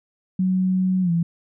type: tone with pitch glide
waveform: sine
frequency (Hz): 186 to 168.6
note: F#3 to E3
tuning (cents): +9 to +39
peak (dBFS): -17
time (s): 0.39-1.23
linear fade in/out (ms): 5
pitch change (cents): -170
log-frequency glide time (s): 1.02-1.11
effects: none